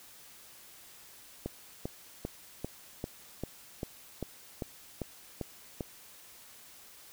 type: click train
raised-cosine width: 2 ms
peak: -21 dBFS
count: 12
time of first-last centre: 1.46-5.808 s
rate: 2.53 Hz
effects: white hiss -54 dBFS RMS until 7.12 s